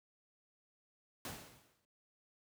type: noise with exponential decay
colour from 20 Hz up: pink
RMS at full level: -42 dBFS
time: 1.25-1.85 s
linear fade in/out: 1 ms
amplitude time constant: 130 ms
effects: high-pass 80 Hz 12 dB/octave